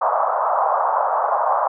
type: band-pass noise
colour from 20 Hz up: pink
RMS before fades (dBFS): -19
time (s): 0.01-1.68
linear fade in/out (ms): 10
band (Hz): 610 to 1200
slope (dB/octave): 48
effects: none